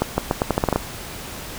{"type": "accelerating click train", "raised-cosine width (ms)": 1, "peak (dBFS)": -3, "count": 10, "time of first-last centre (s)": [0.02, 0.76], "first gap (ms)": 160, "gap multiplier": 0.82, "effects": ["pink hiss -34 dBFS RMS until 1.58 s"]}